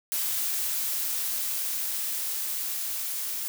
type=noise with level ramp; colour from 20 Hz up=blue; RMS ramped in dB=-28 to -32 dBFS; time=0.12-3.48 s; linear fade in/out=0 ms; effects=none